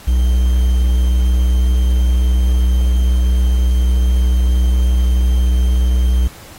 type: tone with quantisation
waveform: triangle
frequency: 61.74 Hz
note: B1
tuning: in tune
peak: -8 dBFS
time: 0.07-6.28 s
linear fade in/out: 10 ms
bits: 6
effects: pink hiss -39 dBFS RMS until 6.58 s + AAC 48 kbps